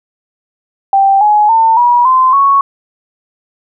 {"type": "tone with pitch steps", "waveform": "sine", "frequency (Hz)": [784, 840.3, 900.6, 965.2, 1034.5, 1108.7], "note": ["G5", "G#5", "A5", "B5", "C6", "C#6"], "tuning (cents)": [0, 20, 40, -40, -20, 0], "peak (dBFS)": -5, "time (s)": [0.93, 2.61], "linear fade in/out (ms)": 2, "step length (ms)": 280, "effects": []}